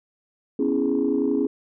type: chord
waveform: sine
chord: C# minor seventh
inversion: third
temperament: equal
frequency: 246.9 / 277.2 / 329.6 / 415.3 Hz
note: B3 / C#4 / E4 / G#4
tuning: 0 / 0 / 0 / 0 cents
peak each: -26 / -22 / -26 / -24 dBFS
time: 0.59-1.47 s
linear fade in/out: 5 ms
effects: tanh soft clip ceiling -12 dBFS